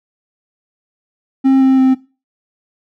triangle tone with pitch steps, 266.9 / 264.3 / 261.7 Hz, C4 / C4 / C4, +35 / +18 / 0 cents, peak -5 dBFS, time 1.44-1.95 s, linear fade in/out 20 ms, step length 170 ms, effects noise-tail reverb RT60 0.3 s tail -18 dB re dry

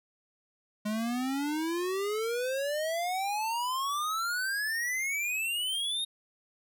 square exponential sweep, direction up, 207.7 to 3746 Hz, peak -30 dBFS, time 0.85-6.05 s, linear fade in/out 10 ms, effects none

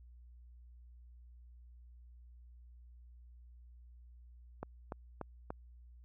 click train, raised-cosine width 1 ms, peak -26 dBFS, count 4, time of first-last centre 4.63-5.505 s, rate 3.43 Hz, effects added 60 Hz sine -54 dBFS peak until 6.04 s

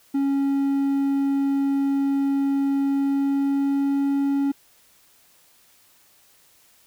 triangle tone with pitch glide, 276.5 to 278.6 Hz, C#4 to C#4, -4 to +9 cents, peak -17 dBFS, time 0.14-4.52 s, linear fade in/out 10 ms, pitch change +13 cents, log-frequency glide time 2.84-4.09 s, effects white hiss -57 dBFS RMS until 6.86 s

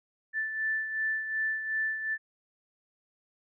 sine beating tone pair, 1760 / 1762.7 Hz, A6 / A6, 0 / +3 cents, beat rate 2.7 Hz, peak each -29 / -37 dBFS, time 0.33-2.18 s, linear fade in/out 50 ms, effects none

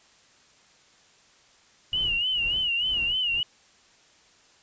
brown noise with tremolo, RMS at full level -39 dBFS, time 1.92-3.41 s, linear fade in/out 10 ms, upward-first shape sine, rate 2.1 Hz, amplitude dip 95%
sine tone with vibrato, 2900 Hz, F#7, 35 cents flat, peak -23 dBFS, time 1.93-3.43 s, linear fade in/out 2 ms, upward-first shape sine, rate 3.4 Hz, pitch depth 97 cents each way
effects white hiss -58 dBFS RMS until 4.62 s + resampled to 16000 Hz

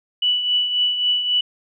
sine tone with tremolo, 2960 Hz, F#7, in tune, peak -14 dBFS, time 0.22-1.41 s, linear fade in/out 5 ms, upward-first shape triangle, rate 3.7 Hz, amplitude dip 60%, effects none

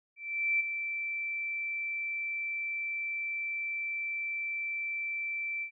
sine tone with ADSR envelope, 2335 Hz, D7, 11 cents flat, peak -24 dBFS, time 0.16-5.71 s, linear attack 440 ms, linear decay 14 ms, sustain -8 dB, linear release 88 ms, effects none

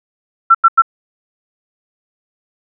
sine tone bursts, 1347 Hz, E6, 37 cents sharp, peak -3 dBFS, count 3, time 0.5-0.821 s, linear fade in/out 10 ms, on 47 ms, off 90 ms, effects none

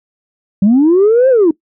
sine linear two-way sweep, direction up then down, 186.6 to 539 to 302.6 Hz, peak -4 dBFS, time 0.62-1.51 s, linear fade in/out 5 ms, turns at 1.29 s, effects noise-tail reverb RT60 0.1 s tail -20 dB re dry + tanh soft clip ceiling -3 dBFS

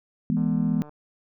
sine chord, E major, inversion none, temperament equal with one note detuned, 164.81 / 207.7 / 243.8 Hz, E3 / G#3 / B3, 0 / 0 / -22 cents, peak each -25 dBFS, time 0.3-0.82 s, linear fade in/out 0 ms
click train, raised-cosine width 1 ms, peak -32 dBFS, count 79, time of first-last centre 0.37-0.893 s, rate 149 Hz
effects none

